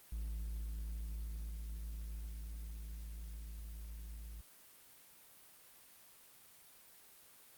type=tone with level ramp; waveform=triangle; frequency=55 Hz; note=A1; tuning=in tune; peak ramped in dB=-36 to -43 dBFS; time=0.12-4.41 s; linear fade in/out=5 ms; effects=white hiss -61 dBFS RMS until 7.57 s + Opus 32 kbps